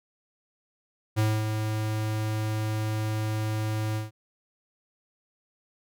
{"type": "tone with ADSR envelope", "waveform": "square", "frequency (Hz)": 108.3, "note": "A2", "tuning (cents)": -27, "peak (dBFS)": -21, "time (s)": [1.16, 4.11], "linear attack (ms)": 29, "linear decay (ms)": 240, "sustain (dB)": -6, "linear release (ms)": 150, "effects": []}